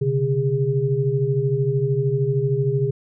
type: tone cluster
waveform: sine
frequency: 129.5 / 142.6 / 407.3 Hz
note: C3 / C#3 / G#4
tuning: -17 / +49 / -34 cents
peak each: -22 dBFS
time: 0.01-2.91 s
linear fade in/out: 10 ms
effects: none